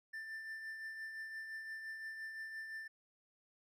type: tone with tremolo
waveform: triangle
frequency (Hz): 1778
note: A6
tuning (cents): +18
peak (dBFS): -40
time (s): 0.13-2.88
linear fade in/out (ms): 10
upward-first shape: triangle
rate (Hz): 5.8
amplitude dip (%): 45
effects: none